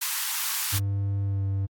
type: high-pass noise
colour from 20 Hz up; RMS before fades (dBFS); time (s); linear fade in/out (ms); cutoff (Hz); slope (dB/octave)
white; -28; 0.01-0.79; 10; 850; 48
type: tone with pitch glide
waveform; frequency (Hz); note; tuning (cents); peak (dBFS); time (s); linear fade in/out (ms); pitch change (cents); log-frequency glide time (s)
triangle; 99.4 to 97.75; G2 to G2; +25 to -4; -22; 0.72-1.67; 20; -29; 1.23-1.43
effects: AAC 64 kbps